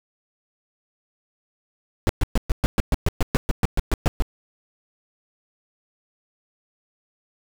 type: noise bursts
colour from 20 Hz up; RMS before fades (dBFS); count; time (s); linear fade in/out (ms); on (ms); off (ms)
brown; -17; 16; 2.07-4.222; 0; 22; 120
effects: none